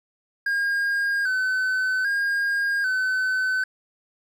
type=tone with vibrato; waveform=triangle; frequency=1568 Hz; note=G6; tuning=in tune; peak=-19 dBFS; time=0.46-3.64 s; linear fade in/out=5 ms; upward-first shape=square; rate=0.63 Hz; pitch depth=57 cents each way; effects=none